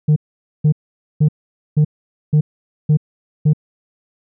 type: tone bursts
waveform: sine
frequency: 151.4 Hz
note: D#3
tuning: 47 cents flat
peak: -6 dBFS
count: 7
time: 0.08-3.534 s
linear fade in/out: 10 ms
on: 82 ms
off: 480 ms
effects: tanh soft clip ceiling -8 dBFS